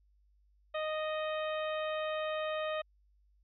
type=harmonic tone with a mistuned harmonic; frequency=620 Hz; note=D#5; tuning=6 cents flat; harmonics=1 / 2 / 3 / 4 / 5 / 6; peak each=-34 / -40 / -44 / -46 / -48 / -50 dBFS; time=0.74-2.82 s; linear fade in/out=10 ms; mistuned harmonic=4; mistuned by=+24 cents; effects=added 50 Hz sine -65 dBFS peak until 3.43 s